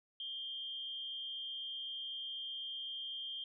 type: tone with amplitude modulation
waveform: sine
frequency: 3184 Hz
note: G7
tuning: 26 cents sharp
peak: -38 dBFS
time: 0.2-3.44 s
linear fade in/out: 2 ms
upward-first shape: sine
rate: 255 Hz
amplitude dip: 50%
effects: none